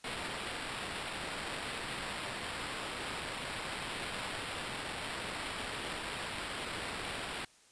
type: noise with sample-and-hold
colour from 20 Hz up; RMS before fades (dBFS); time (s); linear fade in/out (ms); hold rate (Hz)
white; -40; 0.04-7.45; 5; 6300
effects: white hiss -63 dBFS RMS until 7.71 s + resampled to 22050 Hz